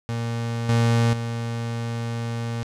35% pulse tone with level steps, 116.54 Hz, A#2, in tune, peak -23 / -15 / -24 dBFS, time 0.09-2.63 s, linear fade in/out 0 ms, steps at 0.69 / 1.13 s, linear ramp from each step 2 ms, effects low-pass 8000 Hz 12 dB/octave + 9-bit

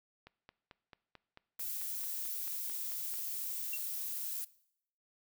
click train, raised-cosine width 0.3 ms, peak -36 dBFS, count 14, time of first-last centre 0.27-3.14 s, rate 4.53 Hz
violet noise, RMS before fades -39 dBFS, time 1.59-4.45 s, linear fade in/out 10 ms
sine tone with exponential decay, 2730 Hz, F7, 40 cents flat, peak -34 dBFS, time 3.73-3.8 s, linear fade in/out 5 ms, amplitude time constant 15 ms
effects noise-tail reverb RT60 0.7 s tail -20 dB re dry

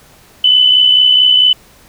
sine tone with amplitude modulation, 3006 Hz, F#7, 27 cents sharp, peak -3 dBFS, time 0.44-1.53 s, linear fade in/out 5 ms, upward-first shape sine, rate 64.5 Hz, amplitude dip 50%, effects pink hiss -44 dBFS RMS until 1.88 s

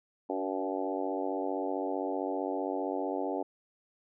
harmonic tone with a mistuned harmonic, 95.4 Hz, G2, 47 cents flat, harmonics 3 / 4 / 5 / 6 / 7 / 8 / 9, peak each -36 / -37 / -38 / -39 / -39 / -40 / -41 dBFS, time 0.29-3.43 s, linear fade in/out 10 ms, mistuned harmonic 4, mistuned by -19 cents, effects none

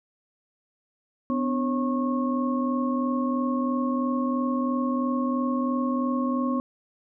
sine tone cluster, 251.8 / 294.8 / 546 / 1091 Hz, B3 / D4 / C#5 / C#6, +34 / +7 / -26 / -28 cents, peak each -24 / -33 / -33 / -31 dBFS, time 1.3-6.6 s, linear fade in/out 0 ms, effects none

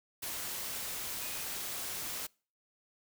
sine tone in noise, 2489 Hz, D#7, in tune, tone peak -50 dBFS, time 1.21-1.45 s, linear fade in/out 10 ms, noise white, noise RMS -39 dBFS, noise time 0.22-2.27 s, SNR -14 dB, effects noise-tail reverb RT60 0.4 s tail -26 dB re dry

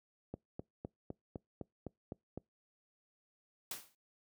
click train, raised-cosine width 2 ms, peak -28 dBFS, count 9, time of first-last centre 0.34-2.376 s, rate 3.93 Hz
white noise with exponential decay, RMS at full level -39 dBFS, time 3.71-3.95 s, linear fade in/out 2 ms, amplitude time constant 51 ms
effects noise-tail reverb RT60 0.2 s tail -26 dB re dry + high-pass 80 Hz 12 dB/octave

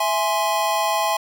square chord, E augmented, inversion none, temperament equal with one note detuned, 659.3 / 834 / 1046.5 Hz, E5 / G#5 / B#5, 0 / +7 / 0 cents, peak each -25 / -23 / -24 dBFS, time 0-1.17 s, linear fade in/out 5 ms, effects none

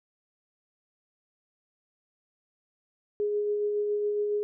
sine tone with tremolo, 415.3 Hz, G#4, in tune, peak -24 dBFS, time 3.2-4.43 s, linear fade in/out 0 ms, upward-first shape sine, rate 7.2 Hz, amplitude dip 25%, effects none

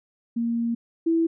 sine tone pair in turn, 233.1 / 329.7 Hz, A#3 / E4, 0 / 0 cents, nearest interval tritone, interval 600 cents, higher second, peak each -22 / -18 dBFS, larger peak second, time 0.36-0.75 / 1.06-1.27 s, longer first, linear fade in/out 10 ms, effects none

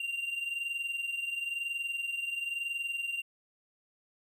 triangle tone pair together, 2773 / 2794 Hz, F7 / F7, -13 / 0 cents, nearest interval unison, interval 13 cents, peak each -32 / -38 dBFS, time 0-3.22 s, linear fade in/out 5 ms, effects none

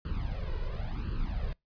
brown noise with flanger, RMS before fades -33 dBFS, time 0.05-1.53 s, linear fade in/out 2 ms, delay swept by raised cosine 0.67 to 2.07 ms, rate 0.95 Hz, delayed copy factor +1, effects noise-tail reverb RT60 0.2 s tail -25 dB re dry + resampled to 11025 Hz

